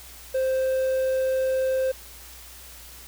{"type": "tone", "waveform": "triangle", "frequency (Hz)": 523.3, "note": "C5", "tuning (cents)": 0, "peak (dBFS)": -19, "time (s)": [0.34, 1.92], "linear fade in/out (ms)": 10, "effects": ["added 60 Hz sine -48 dBFS peak until 3.07 s", "white hiss -45 dBFS RMS until 3.07 s"]}